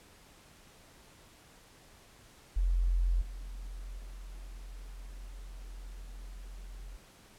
sine tone with level steps, 43.65 Hz, F1, in tune, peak -25 / -39 / -42 dBFS, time 2.56-6.97 s, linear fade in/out 10 ms, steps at 3.21 / 3.98 s, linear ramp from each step 10 ms, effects pink hiss -58 dBFS RMS until 7.38 s + low-pass 12000 Hz 12 dB/octave

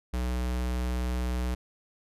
square tone, 61.74 Hz, B1, in tune, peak -28 dBFS, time 0.13-1.55 s, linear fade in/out 10 ms, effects resampled to 32000 Hz

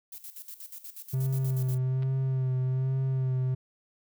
violet noise with tremolo, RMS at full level -42 dBFS, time 0.12-1.78 s, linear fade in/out 5 ms, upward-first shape square, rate 8.3 Hz, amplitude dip 75%
triangle tone with vibrato, 130.81 Hz, C3, in tune, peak -23 dBFS, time 1.13-3.55 s, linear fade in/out 10 ms, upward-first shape sine, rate 1.2 Hz, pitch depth 29 cents each way
clicks, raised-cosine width 0.3 ms, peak -34 / -33 dBFS, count 2, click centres 2.024 / 2.031 s
effects none

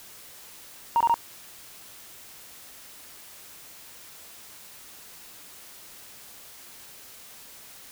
sine tone bursts, 933 Hz, A#5, 1 cent sharp, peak -16 dBFS, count 3, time 0.96-1.141 s, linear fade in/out 0 ms, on 45 ms, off 23 ms, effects tanh soft clip ceiling -14 dBFS + white hiss -47 dBFS RMS until 7.91 s

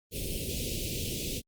pink band-stop noise, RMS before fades -34 dBFS, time 0.11-1.42 s, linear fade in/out 50 ms, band 540 to 2500 Hz, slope 48 dB/octave, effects Opus 32 kbps

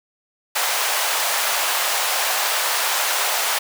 pink high-pass noise, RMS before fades -21 dBFS, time 0.55-3.59 s, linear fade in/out 10 ms, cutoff 650 Hz, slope 24 dB/octave, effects none

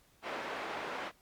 pink band-pass noise, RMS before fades -40 dBFS, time 0.22-1.12 s, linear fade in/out 50 ms, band 450 to 2200 Hz, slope 12 dB/octave, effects pink hiss -67 dBFS RMS until 1.21 s + Opus 48 kbps

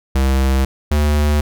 square tone pair in turn, 66.5 / 74.26 Hz, C2 / D2, +29 / +20 cents, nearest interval major second, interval 191 cents, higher second, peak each -13 dBFS, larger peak neither, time 0.15-0.65 / 0.91-1.41 s, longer neither, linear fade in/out 5 ms, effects none

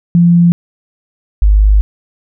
sine tone pair in turn, 172.2 / 51.2 Hz, F3 / G#1, -24 / -24 cents, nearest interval octave + major sixth, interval 2100 cents, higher first, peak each -4 dBFS, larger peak neither, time 0.15-0.52 / 1.42-1.81 s, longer second, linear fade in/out 0 ms, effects none

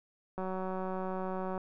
click train, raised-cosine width 1 ms, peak -24 dBFS, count 225, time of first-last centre 0.38-1.578 s, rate 187 Hz, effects none

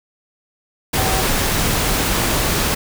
sine tone in noise, 761 Hz, F#5, 48 cents sharp, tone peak -23 dBFS, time 0.97-1.22 s, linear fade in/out 10 ms, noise pink, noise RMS -18 dBFS, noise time 0.93-2.75 s, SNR -8 dB, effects none

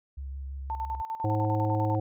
sine tone with vibrato, 68 Hz, C#2, 33 cents flat, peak -34 dBFS, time 0.17-1.02 s, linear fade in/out 10 ms, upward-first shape sine, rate 6 Hz, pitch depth 22 cents each way
sine tone with tremolo, 892 Hz, A5, 23 cents sharp, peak -29 dBFS, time 0.7-1.95 s, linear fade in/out 0 ms, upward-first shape square, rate 10 Hz, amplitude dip 70%
harmonic tone, 106.5 Hz, G#2, 44 cents sharp, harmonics 1 / 3 / 5 / 7, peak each -26 / -31 / -33 / -34 dBFS, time 1.24-2 s, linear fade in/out 5 ms
effects none

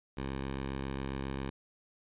10% pulse tone, 67.4 Hz, C#2, 48 cents flat, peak -27 dBFS, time 0.17-1.5 s, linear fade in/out 5 ms, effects resampled to 8000 Hz

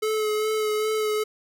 square tone with vibrato, 430.1 Hz, A4, 39 cents flat, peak -23 dBFS, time 0.02-1.24 s, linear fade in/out 10 ms, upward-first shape sine, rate 2.5 Hz, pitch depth 20 cents each way, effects none

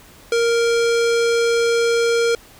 square tone with low-pass filter, 466.2 Hz, A#4, in tune, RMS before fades -17 dBFS, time 0.32-2.35 s, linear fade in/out 2 ms, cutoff 6800 Hz, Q 1.2, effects pink hiss -46 dBFS RMS until 2.59 s

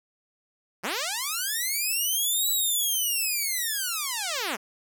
5% pulse linear two-way sweep, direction up then down, 155.56 to 3951 to 182.8 Hz, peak -16 dBFS, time 0.83-4.57 s, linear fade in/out 20 ms, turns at 2.5 s, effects none

